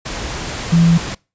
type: tone in noise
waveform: sine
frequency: 167.9 Hz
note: E3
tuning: 32 cents sharp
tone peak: -8 dBFS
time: 0.72-0.98 s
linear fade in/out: 10 ms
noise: pink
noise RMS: -25 dBFS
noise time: 0.05-1.15 s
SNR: +14 dB
effects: noise-tail reverb RT60 0.3 s tail -25 dB re dry + resampled to 16000 Hz